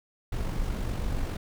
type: noise with amplitude modulation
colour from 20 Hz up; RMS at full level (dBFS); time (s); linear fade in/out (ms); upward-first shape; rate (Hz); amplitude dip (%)
brown; -28; 0.32-1.37; 5; sine; 47.4; 40
effects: none